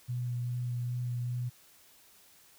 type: tone with vibrato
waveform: sine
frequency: 122.4 Hz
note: B2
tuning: 15 cents flat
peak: -31 dBFS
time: 0.08-1.5 s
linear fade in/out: 20 ms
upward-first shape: sine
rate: 2.5 Hz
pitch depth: 14 cents each way
effects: white hiss -60 dBFS RMS until 2.58 s